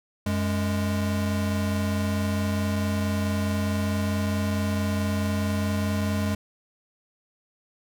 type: tone pair together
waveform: square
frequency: 92.4 / 207.4 Hz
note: F#2 / G#3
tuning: -2 / -2 cents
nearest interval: octave + major second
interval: 1400 cents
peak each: -27 dBFS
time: 0.26-6.35 s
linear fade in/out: 5 ms
effects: none